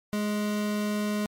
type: tone pair together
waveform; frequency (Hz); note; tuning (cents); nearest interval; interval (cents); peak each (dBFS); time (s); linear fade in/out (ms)
square; 209.2 / 415.3; G#3 / G#4; +13 / 0; octave; 1187; -27 / -37; 0.13-1.26; 0
effects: MP3 64 kbps

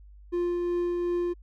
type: tone with tremolo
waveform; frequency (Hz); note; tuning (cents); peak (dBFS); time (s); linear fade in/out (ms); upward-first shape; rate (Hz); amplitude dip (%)
triangle; 350; F4; +4; -22; 0.32-1.34; 20; triangle; 2.7; 25
effects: added 50 Hz sine -47 dBFS peak until 1.42 s

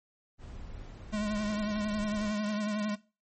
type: noise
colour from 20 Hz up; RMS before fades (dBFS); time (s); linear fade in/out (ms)
brown; -44; 0.38-2.33; 50
type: tone with vibrato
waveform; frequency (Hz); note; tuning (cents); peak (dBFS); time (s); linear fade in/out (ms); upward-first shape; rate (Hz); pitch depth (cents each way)
square; 210.3; G#3; +22; -30; 1.12-2.96; 20; triangle; 11; 47
effects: noise-tail reverb RT60 0.3 s tail -18 dB re dry + MP3 32 kbps

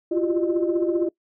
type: tone cluster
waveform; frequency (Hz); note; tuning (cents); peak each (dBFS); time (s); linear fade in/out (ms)
sine; 340.5 / 355.8 / 386.4 / 607; F4 / F4 / G4 / D#5; -44 / +32 / -25 / -43; -21 / -23 / -30 / -29; 0.11-1.09; 10
effects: noise-tail reverb RT60 0.1 s tail -22 dB re dry + tanh soft clip ceiling -12 dBFS

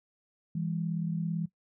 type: tone pair together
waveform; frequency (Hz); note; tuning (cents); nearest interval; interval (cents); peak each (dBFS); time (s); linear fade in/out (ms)
sine; 165.2 / 203.2; E3 / G#3; +4 / -38; major third; 358; -30 / -36; 0.55-1.46; 5
effects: noise-tail reverb RT60 0.1 s tail -18 dB re dry

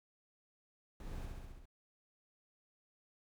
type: noise with echo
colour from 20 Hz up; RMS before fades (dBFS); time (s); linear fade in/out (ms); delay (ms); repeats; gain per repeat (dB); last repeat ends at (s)
brown; -45; 1-1.26; 2; 66; 6; -2; 1.656
effects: none

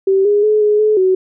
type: tone with pitch steps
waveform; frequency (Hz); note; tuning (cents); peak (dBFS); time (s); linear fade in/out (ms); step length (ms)
sine; 386.6 / 411.9 / 426.5 / 419.7 / 428.1 / 374.5; G4 / G#4 / G#4 / G#4 / A4 / F#4; -24 / -14 / +46 / +18 / -47 / +21; -9; 0.07-1.15; 5; 180
effects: none

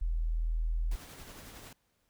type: tone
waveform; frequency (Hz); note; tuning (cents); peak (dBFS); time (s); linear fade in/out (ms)
sine; 40.69; E1; -22; -28; 0.01-0.96; 10
type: noise with tremolo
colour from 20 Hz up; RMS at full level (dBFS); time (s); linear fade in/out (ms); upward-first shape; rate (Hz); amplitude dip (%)
pink; -48; 0.91-1.73; 5; sine; 11; 30
effects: pink hiss -75 dBFS RMS until 2.09 s

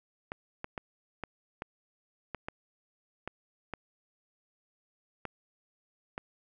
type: clicks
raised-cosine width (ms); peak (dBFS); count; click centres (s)
0.5; -21; 11; 0.319 / 0.644 / 0.778 / 1.237 / 1.621 / 2.347 / 2.485 / 3.276 / 3.737 / 5.253 / 6.179
effects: none

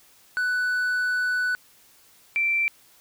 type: tone pair in turn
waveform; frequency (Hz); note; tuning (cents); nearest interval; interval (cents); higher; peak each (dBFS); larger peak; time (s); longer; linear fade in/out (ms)
triangle / sine; 1489 / 2345; F#6 / D7; +11 / -3; minor sixth; 786; second; -20; neither; 0.37-1.55 / 2.36-2.68; first; 0
effects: white hiss -56 dBFS RMS until 3 s

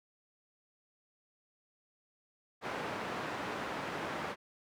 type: band-pass noise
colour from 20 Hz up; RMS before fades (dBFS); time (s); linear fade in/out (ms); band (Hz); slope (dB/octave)
white; -39; 2.61-4.36; 50; 120 to 1400; 12
effects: none

